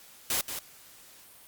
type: noise with echo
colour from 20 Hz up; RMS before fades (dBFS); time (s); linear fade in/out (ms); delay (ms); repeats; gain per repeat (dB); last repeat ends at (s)
white; -28; 0.3-0.41; 2; 180; 1; -8; 0.59
effects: white hiss -53 dBFS RMS until 1.47 s + Opus 48 kbps